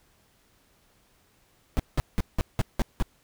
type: noise bursts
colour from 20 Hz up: brown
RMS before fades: -22 dBFS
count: 7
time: 1.77-3.025 s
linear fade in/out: 0 ms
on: 25 ms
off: 180 ms
effects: pink hiss -64 dBFS RMS until 3.23 s